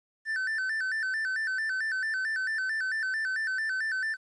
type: tone with vibrato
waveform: triangle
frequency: 1645 Hz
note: G#6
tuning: 17 cents flat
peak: -26 dBFS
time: 0.25-4.17 s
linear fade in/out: 50 ms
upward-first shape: square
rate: 4.5 Hz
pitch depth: 130 cents each way
effects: resampled to 22050 Hz + 11-bit